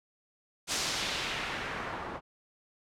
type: noise with low-pass filter sweep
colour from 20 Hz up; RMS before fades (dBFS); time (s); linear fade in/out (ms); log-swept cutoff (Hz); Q
white; -35; 0.67-2.21; 50; 6900 to 950; 1.1
effects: none